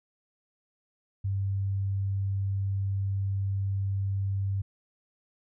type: tone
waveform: sine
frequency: 98 Hz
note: G2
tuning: in tune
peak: -26 dBFS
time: 1.24-4.62 s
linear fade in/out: 10 ms
effects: none